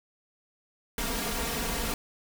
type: noise with comb filter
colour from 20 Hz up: pink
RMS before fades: -31 dBFS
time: 0.98-1.94 s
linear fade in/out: 2 ms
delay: 4.3 ms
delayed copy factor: +0.95
effects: none